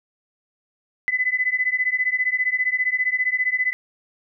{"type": "beating tone pair", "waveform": "sine", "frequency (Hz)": [2002, 2017], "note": ["B6", "B6"], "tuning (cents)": [23, 36], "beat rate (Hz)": 15, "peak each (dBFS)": [-22, -22], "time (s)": [1.08, 3.73], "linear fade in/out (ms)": 0, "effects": []}